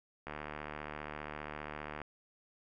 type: click train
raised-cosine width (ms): 0.5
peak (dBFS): -26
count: 132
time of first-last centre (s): 0.27-2.017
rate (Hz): 75
effects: none